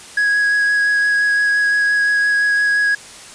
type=tone with vibrato; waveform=triangle; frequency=1661.2 Hz; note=G#6; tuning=in tune; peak=-11 dBFS; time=0.17-2.95 s; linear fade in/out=5 ms; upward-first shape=sine; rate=5.8 Hz; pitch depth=10 cents each way; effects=white hiss -37 dBFS RMS until 3.34 s + resampled to 22050 Hz